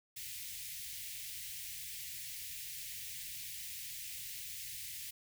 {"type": "band-stop noise", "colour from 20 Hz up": "white", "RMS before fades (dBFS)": -45, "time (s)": [0.16, 5.11], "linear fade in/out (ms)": 10, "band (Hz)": [150, 1900], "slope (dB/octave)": 48, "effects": []}